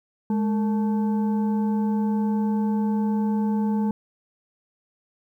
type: tone with frequency modulation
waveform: sine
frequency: 210.3 Hz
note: G#3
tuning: 22 cents sharp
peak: -20 dBFS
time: 0.3-3.91 s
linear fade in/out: 2 ms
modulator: 665 Hz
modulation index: 0.44
effects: 10-bit